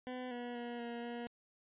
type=tone with pitch steps; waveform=20% pulse; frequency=252.4 / 242.3 / 239.3 / 236.3 / 238.1 Hz; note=B3 / B3 / A#3 / A#3 / A#3; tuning=+38 / -33 / +46 / +24 / +37 cents; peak=-36 dBFS; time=0.07-1.27 s; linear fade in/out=0 ms; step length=240 ms; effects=resampled to 8000 Hz